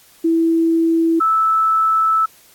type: tone pair in turn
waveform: sine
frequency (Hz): 329.2 / 1311.9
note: E4 / E6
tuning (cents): -2 / -9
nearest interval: 2 octaves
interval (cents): 2393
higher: second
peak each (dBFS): -12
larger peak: neither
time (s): 0.24-1.2 / 1.2-2.26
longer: second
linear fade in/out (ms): 10
effects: white hiss -49 dBFS RMS until 2.54 s + AAC 64 kbps